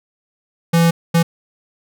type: tone bursts at uneven times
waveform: square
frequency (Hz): 167.7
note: E3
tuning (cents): +30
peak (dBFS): -11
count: 2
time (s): 0.73-0.91 / 1.14-1.23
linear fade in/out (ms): 10
effects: none